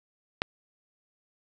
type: click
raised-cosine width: 0.3 ms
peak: -9 dBFS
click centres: 0.419 s
effects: none